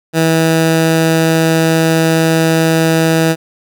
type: tone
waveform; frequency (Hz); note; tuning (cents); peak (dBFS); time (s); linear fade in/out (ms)
15% pulse; 162.3; E3; -27; -3; 0.13-3.36; 50
effects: none